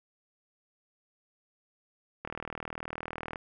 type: click train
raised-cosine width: 0.5 ms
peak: -21 dBFS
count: 45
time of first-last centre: 2.25-3.358 s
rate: 39.7 Hz
effects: none